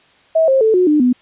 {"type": "tone with pitch steps", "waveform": "sine", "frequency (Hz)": [645, 533.1, 440.5, 364.1, 300.9, 248.7], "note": ["E5", "C5", "A4", "F#4", "D4", "B3"], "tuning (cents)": [-38, 32, 2, -28, 42, 12], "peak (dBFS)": -9, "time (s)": [0.35, 1.13], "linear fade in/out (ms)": 10, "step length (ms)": 130, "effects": ["white hiss -51 dBFS RMS until 1.21 s", "resampled to 8000 Hz"]}